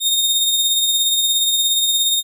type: tone with tremolo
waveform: sawtooth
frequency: 3686 Hz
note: A#7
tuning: 20 cents flat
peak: -10 dBFS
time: 0-2.23 s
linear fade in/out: 50 ms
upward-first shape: sine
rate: 17 Hz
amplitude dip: 35%
effects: none